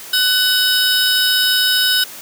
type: tone cluster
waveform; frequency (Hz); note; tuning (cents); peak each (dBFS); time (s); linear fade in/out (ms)
square; 1499 / 2984 / 3787 / 5120; F#6 / F#7 / A#7 / D#8; +22 / +14 / +27 / +49; -19; 0.13-2.04; 5
effects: white hiss -34 dBFS RMS until 2.21 s + high-pass 150 Hz 12 dB/octave